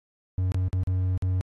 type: tone with dropouts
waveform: triangle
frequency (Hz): 92.4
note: F#2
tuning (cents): -2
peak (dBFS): -20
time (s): 0.38-1.41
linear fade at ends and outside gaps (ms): 0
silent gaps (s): 0.519-0.545 / 0.683-0.73 / 0.834-0.873 / 1.176-1.223
effects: AAC 32 kbps